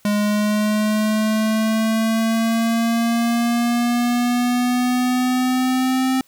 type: exponential sweep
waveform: square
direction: up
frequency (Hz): 206.6 to 261.6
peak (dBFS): -17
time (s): 0.05-6.21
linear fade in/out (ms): 2
effects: white hiss -56 dBFS RMS until 6.27 s